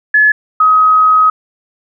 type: tone pair in turn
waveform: sine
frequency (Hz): 1711 / 1264.9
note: A6 / D#6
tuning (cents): -49 / +28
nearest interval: perfect fourth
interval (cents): 523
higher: first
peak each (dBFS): -5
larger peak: neither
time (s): 0.14-0.32 / 0.6-1.3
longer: second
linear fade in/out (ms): 5
effects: none